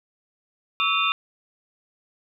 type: tone cluster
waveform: sine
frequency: 1135 / 1304 / 2471 / 2762 / 3583 Hz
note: C#6 / E6 / D#7 / F7 / A7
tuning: +41 / -19 / -13 / -20 / +31 cents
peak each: -26 dBFS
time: 0.8-1.12 s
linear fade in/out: 0 ms
effects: none